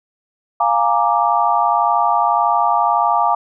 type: chord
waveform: sine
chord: Bb dominant seventh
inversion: second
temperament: equal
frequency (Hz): 698.5 / 830.6 / 932.3 / 1174.7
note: F5 / Ab5 / Bb5 / D6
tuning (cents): 0 / 0 / 0 / 0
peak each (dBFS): -18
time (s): 0.6-3.35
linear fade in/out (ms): 5
effects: none